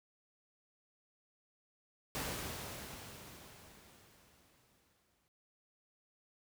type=noise with exponential decay; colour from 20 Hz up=pink; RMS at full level=-38 dBFS; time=2.15-5.28 s; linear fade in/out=0 ms; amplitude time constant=680 ms; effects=high-pass 60 Hz 12 dB/octave